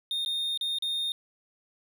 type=tone with dropouts; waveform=triangle; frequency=3670 Hz; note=A#7; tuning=28 cents flat; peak=-26 dBFS; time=0.11-1.12 s; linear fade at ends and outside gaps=1 ms; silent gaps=0.249-0.26 / 0.575-0.611 / 0.786-0.823 s; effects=none